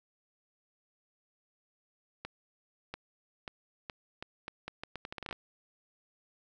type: accelerating click train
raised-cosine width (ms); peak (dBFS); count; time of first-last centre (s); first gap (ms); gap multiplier
0.3; -23; 17; 2.25-5.327; 690; 0.78
effects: none